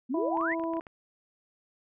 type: exponential sweep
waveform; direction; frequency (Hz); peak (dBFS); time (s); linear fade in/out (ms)
sine; up; 230.3 to 2228; -28; 0.09-0.55; 20
type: harmonic tone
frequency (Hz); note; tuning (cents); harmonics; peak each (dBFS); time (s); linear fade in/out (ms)
329.6; E4; 0; 1 / 2 / 3; -31 / -34 / -36; 0.14-0.8; 5
type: clicks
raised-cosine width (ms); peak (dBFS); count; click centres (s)
0.5; -31; 9; 0.372 / 0.411 / 0.52 / 0.597 / 0.638 / 0.736 / 0.769 / 0.809 / 0.868
effects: none